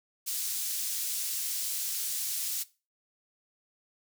pink high-pass noise, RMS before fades -33 dBFS, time 0.26-2.64 s, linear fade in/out 20 ms, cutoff 6100 Hz, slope 12 dB/octave, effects noise-tail reverb RT60 0.3 s tail -19 dB re dry

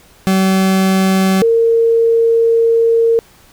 40% pulse / sine tone pair in turn, 190.4 / 458.8 Hz, F#3 / A#4, +50 / -28 cents, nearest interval octave + minor third, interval 1522 cents, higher second, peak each -9 / -8 dBFS, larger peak second, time 0.27-1.42 / 1.42-3.19 s, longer second, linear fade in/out 0 ms, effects pink hiss -46 dBFS RMS until 3.52 s

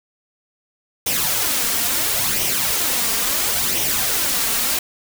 white noise with flanger, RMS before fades -20 dBFS, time 1.06-4.79 s, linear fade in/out 5 ms, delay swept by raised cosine 0.33 to 4.43 ms, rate 0.73 Hz, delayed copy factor +0.55, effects none

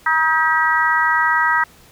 harmonic tone with a mistuned harmonic, 317.5 Hz, D#4, 35 cents sharp, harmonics 3 / 4 / 5 / 6, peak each -19 / -19 / -19 / -19 dBFS, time 0.06-1.64 s, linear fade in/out 5 ms, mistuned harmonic 6, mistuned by +21 cents, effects pink hiss -48 dBFS RMS until 1.91 s

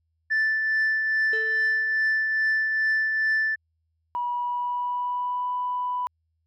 sine tone with tremolo, 1760 Hz, A6, in tune, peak -17 dBFS, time 0.3-3.56 s, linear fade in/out 20 ms, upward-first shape triangle, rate 2.4 Hz, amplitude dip 45%
triangle tone with exponential decay, 442.4 Hz, A4, 9 cents sharp, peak -25 dBFS, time 1.33-2.21 s, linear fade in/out 2 ms, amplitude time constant 190 ms
sine tone with pitch glide, 970 to 991 Hz, B5 to B5, -31 to +6 cents, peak -24 dBFS, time 4.15-6.07 s, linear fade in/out 0 ms, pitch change +37 cents, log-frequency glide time 4.3-5.51 s
effects tanh soft clip ceiling -18 dBFS + added 81 Hz sine -70 dBFS peak until 6.46 s

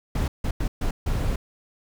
brown noise bursts at uneven times, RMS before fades -24 dBFS, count 5, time 0.15-0.28 / 0.44-0.51 / 0.6-0.68 / 0.81-0.91 / 1.06-1.36 s, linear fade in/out 5 ms, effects none

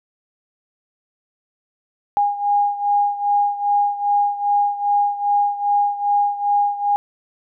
sine beating tone pair, 816 / 818.5 Hz, G#5 / G#5, -31 / -25 cents, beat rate 2.5 Hz, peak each -17 / -21 dBFS, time 2.17-6.96 s, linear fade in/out 0 ms, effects none

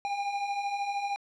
square beating tone pair, 794 / 807 Hz, G5 / G#5, +22 / -50 cents, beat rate 13 Hz, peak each -38 / -31 dBFS, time 0.05-1.16 s, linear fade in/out 0 ms, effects low-pass 4000 Hz 12 dB/octave

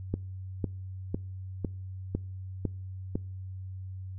click train, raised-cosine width 3 ms, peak -16 dBFS, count 7, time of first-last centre 0.14-3.155 s, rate 1.99 Hz, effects noise-tail reverb RT60 0.5 s tail -25 dB re dry + added 94 Hz sine -37 dBFS peak until 4.18 s

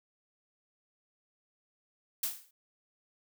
blue noise with exponential decay, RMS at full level -29 dBFS, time 2.23-2.51 s, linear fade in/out 5 ms, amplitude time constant 59 ms, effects none

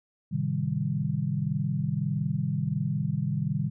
sine chord, A half-diminished seventh, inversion none, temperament equal with one note detuned, 110 / 134.03 / 155.56 / 196 Hz, A2 / C3 / Eb3 / G3, 0 / +42 / 0 / 0 cents, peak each -35 / -30 / -29 / -32 dBFS, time 0.31-3.7 s, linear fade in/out 20 ms, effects none

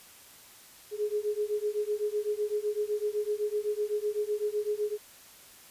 sine beating tone pair, 415.3 / 423.2 Hz, G#4 / G#4, 0 / +33 cents, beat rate 7.9 Hz, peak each -31 dBFS, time 0.91-4.98 s, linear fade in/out 50 ms, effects white hiss -53 dBFS RMS until 5.7 s + resampled to 32000 Hz

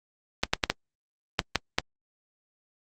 clicks, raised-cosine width 0.2 ms, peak -4 dBFS, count 7, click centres 0.435 / 0.535 / 0.638 / 0.7 / 1.392 / 1.557 / 1.785 s, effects Opus 32 kbps

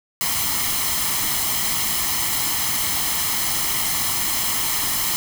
white noise with comb filter, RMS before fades -22 dBFS, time 0.21-5.16 s, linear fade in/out 0 ms, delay 0.97 ms, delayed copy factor +0.6, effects none

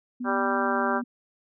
sine tone with pitch glide, 246.9 to 242.7 Hz, B3 to B3, 0 to -30 cents, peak -29 dBFS, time 0.2-1.04 s, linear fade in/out 10 ms, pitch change -30 cents, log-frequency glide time 0.57-0.8 s
harmonic tone, 196 Hz, G3, in tune, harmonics 2 / 3 / 4 / 5 / 6 / 7 / 8, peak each -31 / -31 / -31 / -31 / -31 / -31 / -31 dBFS, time 0.24-1.02 s, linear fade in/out 50 ms
effects none

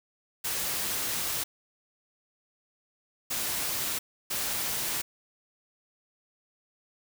white noise bursts at uneven times, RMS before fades -31 dBFS, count 3, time 0.44-1.44 / 3.3-3.99 / 4.3-5.02 s, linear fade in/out 10 ms, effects none

